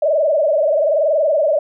sine tone with frequency modulation, 606 Hz, D#5, 46 cents flat, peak -12 dBFS, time 0.02-1.59 s, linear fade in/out 5 ms, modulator 21 Hz, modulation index 2.2, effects none

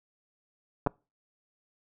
clicks, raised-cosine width 1 ms, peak -14 / -11 dBFS, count 2, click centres 0.864 / 0.871 s, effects noise-tail reverb RT60 0.3 s tail -26 dB re dry

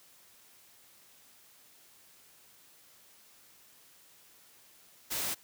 white noise, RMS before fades -34 dBFS, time 5.1-5.35 s, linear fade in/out 20 ms, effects white hiss -60 dBFS RMS until 5.43 s + high-pass 60 Hz 12 dB/octave

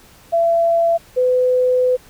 sine tone pair in turn, 673 / 504.2 Hz, E5 / B4, +36 / +36 cents, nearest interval perfect fourth, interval 500 cents, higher first, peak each -12 dBFS, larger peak neither, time 0.32-0.98 / 1.16-1.97 s, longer second, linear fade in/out 20 ms, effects pink hiss -47 dBFS RMS until 2.09 s

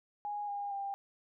sine tone with pitch steps, 826 / 810.4 / 795.1 Hz, G#5 / G#5 / G5, -10 / -43 / +24 cents, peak -35 dBFS, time 0.25-0.94 s, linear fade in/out 0 ms, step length 230 ms, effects none

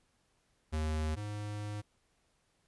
square tone pair in turn, 77.78 / 104.43 Hz, D#2 / G#2, 0 / +10 cents, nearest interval perfect fourth, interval 510 cents, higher second, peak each -32 / -38 dBFS, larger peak first, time 0.72-1.16 / 1.16-1.82 s, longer second, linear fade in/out 20 ms, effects pink hiss -74 dBFS RMS until 2.67 s + resampled to 24000 Hz

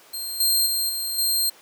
15% pulse tone with level steps, 4186 Hz, C8, in tune, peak -22 / -11 / -15 / -19 / -13 dBFS, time 0.13-1.5 s, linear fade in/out 10 ms, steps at 0.4 / 0.66 / 0.89 / 1.18 s, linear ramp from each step 5 ms, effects pink hiss -50 dBFS RMS until 1.61 s + high-pass 400 Hz 12 dB/octave

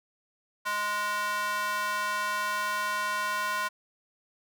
square tone with high-pass filter, 207.7 Hz, G#3, in tune, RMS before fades -30 dBFS, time 0.65-3.69 s, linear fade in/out 20 ms, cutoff 1200 Hz, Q 3.9, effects none

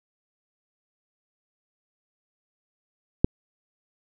click, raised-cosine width 3 ms, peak -3 dBFS, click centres 3.245 s, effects none

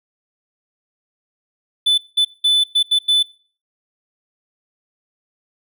triangle tone bursts at uneven times, 3500 Hz, A7, 10 cents flat, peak -10 dBFS, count 6, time 1.86-1.98 / 2.17-2.25 / 2.44-2.64 / 2.75-2.83 / 2.91-2.99 / 3.08-3.23 s, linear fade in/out 10 ms, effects noise-tail reverb RT60 0.4 s tail -19 dB re dry

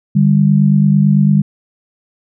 sine tone pair together, 149.3 / 198.27 Hz, D3 / G3, +29 / +20 cents, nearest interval perfect fourth, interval 491 cents, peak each -10 dBFS, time 0.15-1.42 s, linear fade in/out 10 ms, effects none

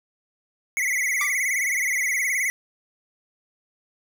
square tone with vibrato, 2093 Hz, C7, in tune, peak -22 dBFS, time 0.77-2.5 s, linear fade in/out 0 ms, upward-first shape sine, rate 19 Hz, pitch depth 120 cents each way
sawtooth tone with exponential decay, 1174.7 Hz, D6, in tune, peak -20 dBFS, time 1.21-1.38 s, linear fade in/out 1 ms, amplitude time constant 36 ms
effects none

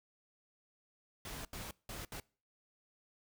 pink noise bursts at uneven times, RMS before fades -45 dBFS, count 4, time 1.25-1.45 / 1.53-1.71 / 1.89-2.05 / 2.12-2.2 s, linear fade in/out 2 ms, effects noise-tail reverb RT60 0.4 s tail -24 dB re dry

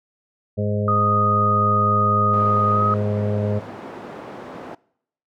harmonic tone, 103.83 Hz, G#2, in tune, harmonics 1 / 2 / 4 / 5 / 6, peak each -22 / -25 / -28 / -29 / -30 dBFS, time 0.57-3.6 s, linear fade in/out 20 ms
sine tone with pitch glide, 1242 to 1260.1 Hz, D#6 to D#6, -3 to +22 cents, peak -17 dBFS, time 0.88-2.94 s, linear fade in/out 2 ms, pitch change +25 cents, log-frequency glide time 2.72-2.81 s
white band-pass noise, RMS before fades -36 dBFS, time 2.33-4.75 s, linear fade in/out 5 ms, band 160 to 740 Hz, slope 12 dB/octave
effects noise-tail reverb RT60 0.7 s tail -23 dB re dry

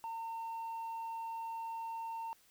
sine tone, 910 Hz, A#5, 42 cents flat, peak -36 dBFS, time 0.04-2.33 s, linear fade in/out 0 ms, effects tanh soft clip ceiling -38 dBFS + white hiss -67 dBFS RMS until 2.5 s

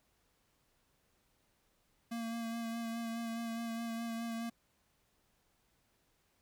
square tone with vibrato, 230 Hz, A#3, 23 cents flat, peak -38 dBFS, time 2.11-4.5 s, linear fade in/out 10 ms, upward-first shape sine, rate 4.8 Hz, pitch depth 21 cents each way, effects pink hiss -75 dBFS RMS until 6.41 s

